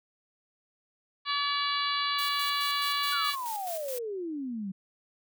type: harmonic tone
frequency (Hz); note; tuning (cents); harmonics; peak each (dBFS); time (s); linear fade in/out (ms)
572; D5; -46; 2 / 3 / 4 / 5 / 6 / 7 / 8; -30 / -37 / -37 / -37 / -36 / -34 / -39; 1.25-3.36; 50
type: noise with tremolo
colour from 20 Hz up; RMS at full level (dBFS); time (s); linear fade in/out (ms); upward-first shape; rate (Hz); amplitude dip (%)
blue; -39; 2.18-3.99; 10; square; 4.7; 55
type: exponential sweep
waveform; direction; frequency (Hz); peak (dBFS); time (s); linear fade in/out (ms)
sine; down; 1480 to 185; -32; 3.12-4.72; 10
effects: none